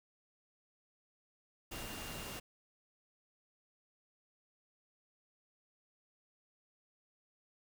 sine tone in noise, 2797 Hz, F7, 2 cents sharp, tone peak -52 dBFS, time 1.71-2.4 s, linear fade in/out 10 ms, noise pink, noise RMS -45 dBFS, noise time 1.71-2.4 s, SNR -10 dB, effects none

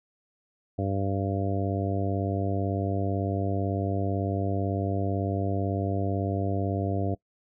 harmonic tone, 98 Hz, G2, in tune, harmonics 1 / 2 / 3 / 4 / 5 / 6 / 7, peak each -28 / -34 / -32 / -36 / -37 / -37 / -35 dBFS, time 0.78-7.15 s, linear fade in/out 10 ms, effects noise-tail reverb RT60 0.1 s tail -22 dB re dry

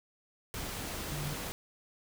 sine tone in noise, 146.83 Hz, D3, in tune, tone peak -36 dBFS, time 1.12-1.33 s, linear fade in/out 0 ms, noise pink, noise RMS -39 dBFS, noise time 0.54-1.52 s, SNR 0 dB, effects none

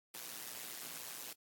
white noise with amplitude modulation, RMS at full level -43 dBFS, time 0.14-1.33 s, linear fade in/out 5 ms, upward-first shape sine, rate 120 Hz, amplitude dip 85%, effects high-pass 150 Hz 12 dB/octave + AAC 64 kbps

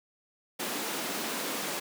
pink high-pass noise, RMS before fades -34 dBFS, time 0.59-1.8 s, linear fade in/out 10 ms, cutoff 220 Hz, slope 24 dB/octave, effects none

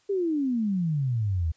sine exponential sweep, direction down, 410 to 76.7 Hz, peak -23 dBFS, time 0.09-1.52 s, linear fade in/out 10 ms, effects white hiss -65 dBFS RMS until 1.56 s + resampled to 16000 Hz

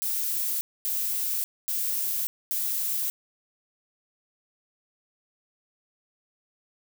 violet noise bursts, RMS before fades -28 dBFS, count 4, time 0.02-3.1 s, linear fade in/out 0 ms, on 590 ms, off 240 ms, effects none

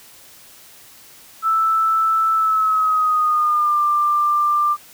sine tone with pitch glide, 1318.5 to 1188.3 Hz, E6 to D6, 0 to +20 cents, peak -14 dBFS, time 1.42-4.77 s, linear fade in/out 50 ms, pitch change -180 cents, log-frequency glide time 2.34-3.82 s, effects white hiss -45 dBFS RMS until 4.93 s

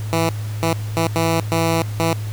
10% pulse tone bursts at uneven times, 164.81 Hz, E3, in tune, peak -8 dBFS, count 6, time 0.13-0.29 / 0.63-0.73 / 0.97-1.07 / 1.16-1.4 / 1.52-1.82 / 2-2.13 s, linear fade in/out 0 ms, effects added 106 Hz sine -23 dBFS peak until 2.32 s + pink hiss -39 dBFS RMS until 2.32 s

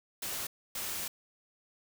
white noise bursts at uneven times, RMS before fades -37 dBFS, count 2, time 0.22-0.47 / 0.75-1.08 s, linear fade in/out 5 ms, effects none

